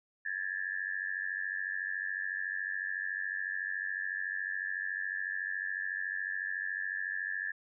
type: tone with amplitude modulation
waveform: sine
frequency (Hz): 1726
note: A6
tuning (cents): -34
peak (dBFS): -29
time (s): 0.25-7.52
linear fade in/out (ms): 10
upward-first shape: sine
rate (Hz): 93.9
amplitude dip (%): 100
effects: none